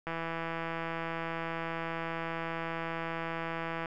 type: click train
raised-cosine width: 0.5 ms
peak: -21 dBFS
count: 626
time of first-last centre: 0.07-3.858 s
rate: 165 Hz
effects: none